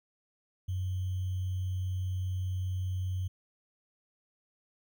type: tone with sample-and-hold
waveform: sine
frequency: 92.5 Hz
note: F#2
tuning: in tune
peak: -30 dBFS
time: 0.68-3.28 s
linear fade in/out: 10 ms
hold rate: 3150 Hz
effects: none